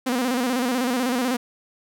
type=tone with vibrato; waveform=sawtooth; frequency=250 Hz; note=B3; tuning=21 cents sharp; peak=-17 dBFS; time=0.06-1.37 s; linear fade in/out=10 ms; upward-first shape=square; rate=16 Hz; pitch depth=74 cents each way; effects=none

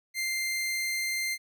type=tone; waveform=sawtooth; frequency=2093 Hz; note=C7; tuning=in tune; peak=-25 dBFS; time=0.14-1.38 s; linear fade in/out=50 ms; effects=none

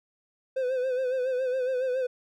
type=tone with vibrato; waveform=triangle; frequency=512 Hz; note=C5; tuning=38 cents flat; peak=-23 dBFS; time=0.56-2.07 s; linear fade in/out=10 ms; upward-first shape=sine; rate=7.2 Hz; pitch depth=59 cents each way; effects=none

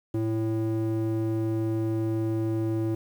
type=tone with band-pass filter; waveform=square; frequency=110.9 Hz; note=A2; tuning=14 cents sharp; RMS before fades=-27 dBFS; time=0.14-2.95 s; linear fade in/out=5 ms; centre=260 Hz; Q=4.3; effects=9-bit

